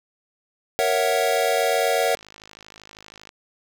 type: chord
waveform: square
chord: F# dominant seventh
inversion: first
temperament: equal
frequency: 466.2 / 554.4 / 659.3 / 740 Hz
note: A#4 / C#5 / E5 / F#5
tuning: 0 / 0 / 0 / 0 cents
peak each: -25 dBFS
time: 0.79-2.15 s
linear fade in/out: 0 ms
type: click train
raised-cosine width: 0.2 ms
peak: -25 dBFS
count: 68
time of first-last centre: 2.02-3.291 s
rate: 52.7 Hz
effects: 8-bit